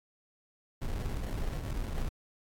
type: noise with sample-and-hold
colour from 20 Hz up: brown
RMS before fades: -34 dBFS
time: 0.81-2.09 s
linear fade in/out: 10 ms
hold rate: 1225 Hz
effects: AAC 64 kbps